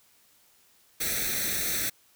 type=noise with comb filter; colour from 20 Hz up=white; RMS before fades=-29 dBFS; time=1-1.9 s; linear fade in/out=10 ms; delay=0.5 ms; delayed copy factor=+0.8; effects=white hiss -62 dBFS RMS until 2.15 s